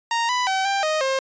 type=tone with pitch steps; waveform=sawtooth; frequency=929 / 993 / 765 / 790 / 622 / 533 Hz; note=A#5 / B5 / G5 / G5 / D#5 / C5; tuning=-6 / +9 / -42 / +13 / -1 / +32 cents; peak=-16 dBFS; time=0.11-1.19 s; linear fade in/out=2 ms; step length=180 ms; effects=resampled to 16000 Hz